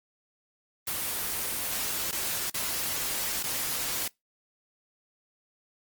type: noise with dropouts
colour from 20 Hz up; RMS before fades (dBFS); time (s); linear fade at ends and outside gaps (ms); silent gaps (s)
white; -31; 0.87-4.08; 5; 2.113-2.125 / 2.501-2.542 / 3.429-3.437
effects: noise-tail reverb RT60 0.2 s tail -26 dB re dry + Opus 24 kbps